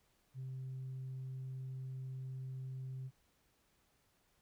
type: tone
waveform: sine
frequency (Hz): 130.81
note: C3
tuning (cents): 0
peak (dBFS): -40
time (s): 0.34-3.11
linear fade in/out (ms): 50
effects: tanh soft clip ceiling -39 dBFS + pink hiss -75 dBFS RMS until 4.41 s